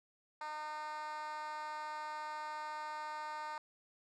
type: tone with high-pass filter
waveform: 10% pulse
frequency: 304.7 Hz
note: D#4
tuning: 36 cents flat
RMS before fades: -43 dBFS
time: 0.41-3.58 s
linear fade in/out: 2 ms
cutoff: 900 Hz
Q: 3.2
effects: low-pass 6000 Hz 12 dB/octave